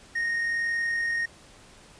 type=tone with amplitude modulation; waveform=triangle; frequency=1858 Hz; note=A#6; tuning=6 cents flat; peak=-22 dBFS; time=0.15-1.26 s; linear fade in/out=10 ms; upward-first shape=sine; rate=41.1 Hz; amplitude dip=25%; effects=pink hiss -52 dBFS RMS until 1.99 s + resampled to 22050 Hz